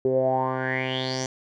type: tone with low-pass filter sweep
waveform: 10% pulse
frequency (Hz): 130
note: C3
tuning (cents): -11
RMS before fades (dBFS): -25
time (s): 0.05-1.26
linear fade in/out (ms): 2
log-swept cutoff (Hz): 400 to 6400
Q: 7.3
effects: none